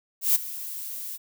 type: noise with ADSR envelope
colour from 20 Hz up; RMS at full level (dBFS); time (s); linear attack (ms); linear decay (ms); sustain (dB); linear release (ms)
violet; -18; 0.21-1.18; 140; 18; -17; 28
effects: none